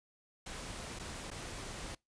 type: noise with dropouts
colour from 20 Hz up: pink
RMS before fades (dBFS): -44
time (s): 0.46-1.95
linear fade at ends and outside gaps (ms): 5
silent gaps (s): 0.99-0.995 / 1.304-1.313
effects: noise-tail reverb RT60 0.2 s tail -25 dB re dry + resampled to 22050 Hz